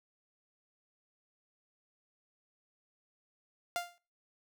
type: tone with exponential decay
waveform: sawtooth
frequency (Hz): 698.5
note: F5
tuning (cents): 0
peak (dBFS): -26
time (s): 3.76-3.98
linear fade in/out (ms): 0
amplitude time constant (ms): 47
effects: noise-tail reverb RT60 0.4 s tail -24 dB re dry